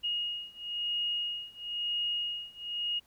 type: beating tone pair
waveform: sine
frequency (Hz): 2869 / 2870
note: F7 / F7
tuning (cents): +46 / +47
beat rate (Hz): 1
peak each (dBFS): -35 / -34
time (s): 0.03-3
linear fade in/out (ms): 20
effects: pink hiss -66 dBFS RMS until 3.06 s